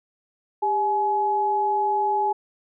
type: tone pair together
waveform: sine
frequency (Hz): 399.3 / 846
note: G4 / G#5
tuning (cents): +32 / +32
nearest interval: octave + minor second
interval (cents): 1300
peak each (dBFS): -27 / -20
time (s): 0.62-2.33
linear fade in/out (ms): 10
effects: none